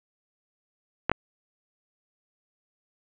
clicks, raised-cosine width 0.5 ms, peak -7 dBFS, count 2, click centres 1.096 / 1.116 s, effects resampled to 8000 Hz + 7-bit

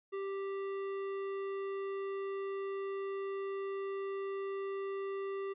triangle tone with tanh clipping, 392 Hz, G4, in tune, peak -38 dBFS, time 0.12-5.54 s, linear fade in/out 20 ms, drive 18 dB, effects resampled to 8000 Hz

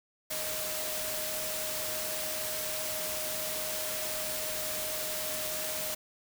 sine tone in noise, 622.3 Hz, D#5, in tune, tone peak -40 dBFS, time 0.3-5.95 s, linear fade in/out 10 ms, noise white, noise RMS -35 dBFS, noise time 0.3-5.95 s, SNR -8 dB, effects none

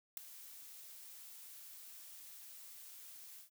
blue noise with ADSR envelope, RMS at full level -37 dBFS, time 0.17-3.5 s, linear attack 3 ms, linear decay 6 ms, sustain -17 dB, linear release 110 ms, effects none

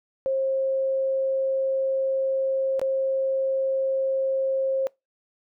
sine tone with dropouts, 534 Hz, C5, 35 cents sharp, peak -21 dBFS, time 0.26-4.87 s, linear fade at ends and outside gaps 0 ms, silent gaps 2.795-2.815 s, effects noise-tail reverb RT60 0.2 s tail -24 dB re dry

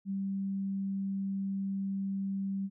sine tone, 195.2 Hz, G3, 7 cents flat, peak -31 dBFS, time 0.05-2.7 s, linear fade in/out 50 ms, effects none

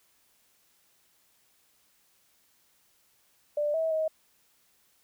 sine tone with pitch steps, 591 / 646 / 632 Hz, D5 / E5 / D#5, +11 / -35 / +27 cents, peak -25 dBFS, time 3.57-4.08 s, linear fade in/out 5 ms, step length 170 ms, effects white hiss -67 dBFS RMS until 5.03 s

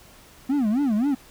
triangle tone with vibrato, 246.1 Hz, B3, 6 cents flat, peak -17 dBFS, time 0.49-1.15 s, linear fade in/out 10 ms, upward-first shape sine, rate 3.8 Hz, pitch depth 300 cents each way, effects pink hiss -50 dBFS RMS until 1.3 s

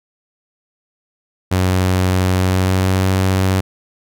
sawtooth tone with pitch glide, 92.5 to 94.61 Hz, F#2 to F#2, 0 to +39 cents, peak -9 dBFS, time 1.51-3.61 s, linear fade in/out 10 ms, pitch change +39 cents, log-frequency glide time 2.34-3.06 s, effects none

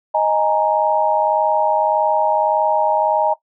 sine chord, D# suspended fourth, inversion none, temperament equal, 622.3 / 830.6 / 932.3 Hz, D#5 / G#5 / A#5, 0 / 0 / 0 cents, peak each -18 dBFS, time 0.14-3.34 s, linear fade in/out 10 ms, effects noise-tail reverb RT60 0.1 s tail -17 dB re dry

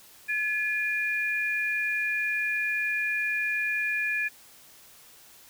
sine tone pair together, 1711 / 2423 Hz, A6 / D#7, -49 / -47 cents, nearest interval tritone, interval 602 cents, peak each -28 dBFS, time 0.28-4.29 s, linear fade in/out 20 ms, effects white hiss -53 dBFS RMS until 5.49 s

